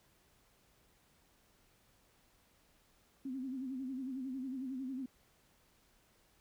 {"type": "tone with vibrato", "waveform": "sine", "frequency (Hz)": 261.6, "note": "C4", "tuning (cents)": 0, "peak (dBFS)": -38, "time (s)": [3.25, 5.06], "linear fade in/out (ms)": 5, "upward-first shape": "sine", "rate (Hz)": 11, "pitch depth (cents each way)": 83, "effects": ["pink hiss -70 dBFS RMS until 6.4 s"]}